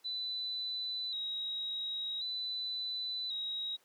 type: tone with vibrato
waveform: sine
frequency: 3902 Hz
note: B7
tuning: 22 cents flat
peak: -35 dBFS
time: 0.04-3.77 s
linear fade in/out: 20 ms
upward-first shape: square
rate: 0.46 Hz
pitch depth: 40 cents each way
effects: pink hiss -68 dBFS RMS until 3.84 s + high-pass 400 Hz 12 dB/octave